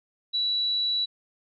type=tone; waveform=sine; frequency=3932 Hz; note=B7; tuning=8 cents flat; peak=-23 dBFS; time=0.33-1.06 s; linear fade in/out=20 ms; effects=none